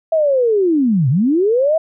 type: linear two-way sweep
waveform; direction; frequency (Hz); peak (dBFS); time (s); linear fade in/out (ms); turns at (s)
sine; down then up; 659.3 to 119.1 to 659.3; -11; 0.12-1.78; 5; 1.09
effects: none